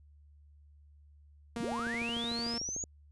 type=tone; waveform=sawtooth; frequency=234.2 Hz; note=A#3; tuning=8 cents sharp; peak=-32 dBFS; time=1.56-2.58 s; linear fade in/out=2 ms
type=click train; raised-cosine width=2 ms; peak=-31 dBFS; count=18; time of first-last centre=1.57-2.839 s; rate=13.4 Hz
type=linear sweep; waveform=sine; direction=up; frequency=130.81 to 6810 Hz; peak=-35 dBFS; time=1.6-2.84 s; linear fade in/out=2 ms
effects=added 73 Hz sine -56 dBFS peak until 3.11 s + resampled to 24000 Hz